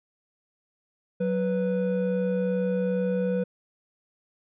triangle tone pair together, 185.43 / 493.8 Hz, F#3 / B4, +4 / 0 cents, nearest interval octave + perfect fourth, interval 1696 cents, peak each -24 dBFS, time 1.2-3.44 s, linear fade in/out 10 ms, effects resampled to 8000 Hz

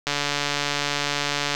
click train, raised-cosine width 0.2 ms, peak -6 dBFS, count 214, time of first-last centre 0.07-1.549 s, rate 144 Hz, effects 8-bit

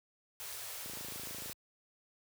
white band-stop noise, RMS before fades -44 dBFS, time 0.4-1.53 s, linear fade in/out 0 ms, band 130 to 390 Hz, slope 48 dB/octave
click train, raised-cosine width 2 ms, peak -36 dBFS, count 18, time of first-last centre 0.86-1.497 s, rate 26.7 Hz
effects high-pass 60 Hz 12 dB/octave

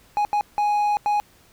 triangle tone bursts at uneven times, 830.6 Hz, G#5, in tune, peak -16 dBFS, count 4, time 0.17-0.25 / 0.33-0.41 / 0.58-0.97 / 1.06-1.2 s, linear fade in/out 0 ms, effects pink hiss -55 dBFS RMS until 1.52 s

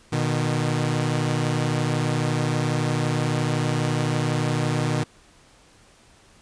sawtooth tone pair together, 121.3 / 153.2 Hz, B2 / D#3, -31 / -27 cents, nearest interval major third, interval 404 cents, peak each -20 dBFS, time 0.12-5.04 s, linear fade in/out 10 ms, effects pink hiss -54 dBFS RMS until 6.41 s + resampled to 22050 Hz

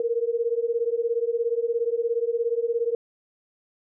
sine beating tone pair, 459 / 476 Hz, A#4 / A#4, -27 / +36 cents, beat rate 17 Hz, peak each -25 dBFS, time 0-2.95 s, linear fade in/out 2 ms, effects none

